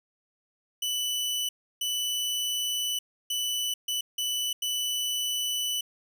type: tone bursts at uneven times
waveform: sawtooth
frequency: 2980 Hz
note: F#7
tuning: 12 cents sharp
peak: -24 dBFS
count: 6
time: 0.82-1.49 / 1.81-2.99 / 3.3-3.74 / 3.88-4.01 / 4.18-4.53 / 4.62-5.81 s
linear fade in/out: 5 ms
effects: none